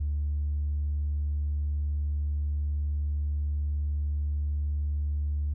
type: tone with tanh clipping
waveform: triangle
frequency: 73.42 Hz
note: D2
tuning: in tune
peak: -26 dBFS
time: 0-5.54 s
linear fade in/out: 10 ms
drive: 5 dB
effects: none